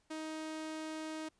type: tone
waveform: sawtooth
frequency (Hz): 314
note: D#4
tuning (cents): +16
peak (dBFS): -36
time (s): 0.1-1.29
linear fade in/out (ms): 10
effects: pink hiss -75 dBFS RMS until 1.39 s + resampled to 22050 Hz